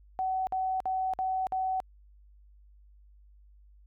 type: tone bursts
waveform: sine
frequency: 754 Hz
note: F#5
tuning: 32 cents sharp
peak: -27 dBFS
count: 5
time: 0.19-1.802 s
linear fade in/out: 0 ms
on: 280 ms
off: 53 ms
effects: added 50 Hz sine -54 dBFS peak until 3.86 s